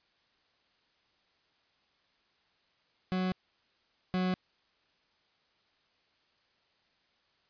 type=tone pair in turn; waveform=40% pulse; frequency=185 / 184.06 Hz; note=F#3 / F#3; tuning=0 / -9 cents; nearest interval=unison; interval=9 cents; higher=first; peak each=-28 / -27 dBFS; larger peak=second; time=3.12-3.32 / 4.14-4.34 s; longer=neither; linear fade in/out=0 ms; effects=white hiss -71 dBFS RMS until 7.49 s + resampled to 11025 Hz